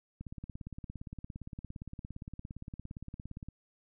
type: click train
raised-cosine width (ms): 5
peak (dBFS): -30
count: 58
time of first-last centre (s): 0.21-3.486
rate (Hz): 17.4
effects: none